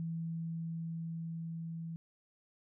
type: tone with level ramp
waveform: sine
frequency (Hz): 164.81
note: E3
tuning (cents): 0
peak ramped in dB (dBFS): -35 to -39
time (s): 0-1.96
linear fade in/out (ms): 0
effects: none